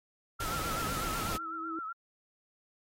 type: tone with vibrato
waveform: sine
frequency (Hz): 1328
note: E6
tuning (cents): +12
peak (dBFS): -36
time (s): 0.39-1.93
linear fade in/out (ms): 10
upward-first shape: sine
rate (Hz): 8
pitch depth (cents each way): 70
type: noise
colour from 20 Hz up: pink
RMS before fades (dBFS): -37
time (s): 0.4-1.37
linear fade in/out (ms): 5
type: tone with exponential growth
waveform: sine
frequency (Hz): 325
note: E4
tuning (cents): -24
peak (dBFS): -36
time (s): 0.64-1.79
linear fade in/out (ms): 2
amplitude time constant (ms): 250
effects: AAC 48 kbps